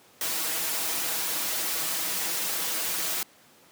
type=noise with comb filter; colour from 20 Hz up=white; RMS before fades=-29 dBFS; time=0.21-3.23 s; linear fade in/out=2 ms; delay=6.2 ms; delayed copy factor=+0.8; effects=pink hiss -56 dBFS RMS until 3.71 s + high-pass 200 Hz 12 dB/octave